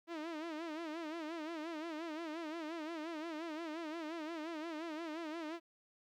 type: tone with vibrato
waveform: sawtooth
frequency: 321 Hz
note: E4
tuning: 46 cents flat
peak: -37 dBFS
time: 0.07-5.6 s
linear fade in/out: 50 ms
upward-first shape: sine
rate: 5.7 Hz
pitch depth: 110 cents each way
effects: low-pass 4000 Hz 12 dB/octave + 13-bit